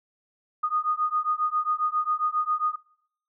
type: beating tone pair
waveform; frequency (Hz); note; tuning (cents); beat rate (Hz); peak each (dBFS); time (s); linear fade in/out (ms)
sine; 1231 / 1238.4; D#6 / D#6; -19 / -9; 7.4; -26; 0.63-2.76; 10
effects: noise-tail reverb RT60 0.7 s tail -24 dB re dry